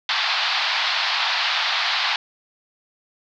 white band-pass noise, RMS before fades -22 dBFS, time 0.09-2.16 s, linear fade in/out 2 ms, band 710 to 4600 Hz, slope 48 dB/octave, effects none

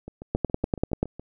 two click trains, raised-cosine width 2 ms, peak -24 / -9 dBFS, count 9 / 8, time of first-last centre 0.08-1.196 / 0.35-1.03 s, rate 7.17 / 10.3 Hz, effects none

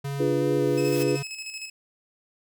square tone with vibrato, 138.6 Hz, C#3, in tune, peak -29 dBFS, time 0.04-1.23 s, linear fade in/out 10 ms, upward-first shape square, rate 2.7 Hz, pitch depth 14 cents each way
sine chord, D diminished seventh, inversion none, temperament equal, 293.7 / 349.2 / 415.3 / 493.9 Hz, D4 / F4 / Ab4 / Cb5, 0 / 0 / 0 / 0 cents, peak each -27 dBFS, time 0.19-1.17 s, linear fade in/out 20 ms
white noise with exponential growth, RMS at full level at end -35 dBFS, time 0.38-1.03 s, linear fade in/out 1 ms, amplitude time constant 140 ms
20% pulse tone with tremolo, 2582 Hz, E7, 37 cents flat, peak -28 dBFS, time 0.77-1.7 s, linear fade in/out 10 ms, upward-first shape square, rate 13 Hz, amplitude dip 50%
effects none

